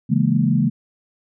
sine chord, A# half-diminished seventh, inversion first, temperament equal, 138.59 / 164.81 / 207.7 / 233.1 Hz, C#3 / E3 / G#3 / A#3, 0 / 0 / 0 / 0 cents, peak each -20 dBFS, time 0.09-0.7 s, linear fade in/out 20 ms, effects none

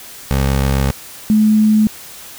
20% pulse / sine tone pair in turn, 67.7 / 214.9 Hz, C#2 / A3, -40 / -41 cents, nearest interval octave + minor sixth, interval 1999 cents, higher second, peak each -8 dBFS, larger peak neither, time 0.31-0.91 / 1.3-1.87 s, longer first, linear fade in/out 0 ms, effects white hiss -35 dBFS RMS until 2.38 s

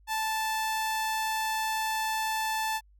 sawtooth tone, 878 Hz, A5, 4 cents flat, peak -24 dBFS, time 0.07-2.81 s, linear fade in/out 50 ms, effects added 50 Hz sine -56 dBFS peak until 2.99 s

